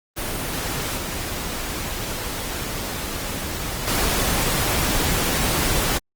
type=noise with level steps; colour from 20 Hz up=pink; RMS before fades=-26 / -28 / -21 dBFS; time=0.16-5.99 s; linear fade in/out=20 ms; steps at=0.97 / 3.87 s; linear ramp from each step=5 ms; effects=Opus 24 kbps